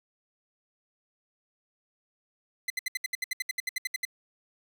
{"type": "tone bursts", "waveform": "sawtooth", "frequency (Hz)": 2036, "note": "C7", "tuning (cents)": -48, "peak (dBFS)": -24, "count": 16, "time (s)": [2.68, 4.052], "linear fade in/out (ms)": 5, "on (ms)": 22, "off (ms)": 68, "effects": []}